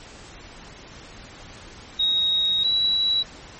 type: tone pair in turn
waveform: sine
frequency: 3777 / 3911 Hz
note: A#7 / B7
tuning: +22 / -18 cents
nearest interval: minor second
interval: 60 cents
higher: second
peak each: -18 dBFS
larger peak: neither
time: 1.99-2.64 / 2.64-3.23 s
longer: first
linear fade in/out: 10 ms
effects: pink hiss -43 dBFS RMS until 3.59 s + MP3 32 kbps